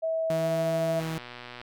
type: tone with pitch glide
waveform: sine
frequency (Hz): 648 to 657.8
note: E5 to E5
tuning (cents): -30 to -4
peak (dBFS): -25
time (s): 0.02-1.01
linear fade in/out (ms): 20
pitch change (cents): +26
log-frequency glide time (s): 0.33-0.48
type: tone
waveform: sawtooth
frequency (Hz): 161.1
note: E3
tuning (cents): -39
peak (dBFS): -26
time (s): 0.3-1.18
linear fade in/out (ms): 2
type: click train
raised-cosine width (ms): 0.3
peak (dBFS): -25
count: 76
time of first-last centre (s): 1-1.615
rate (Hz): 122
effects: none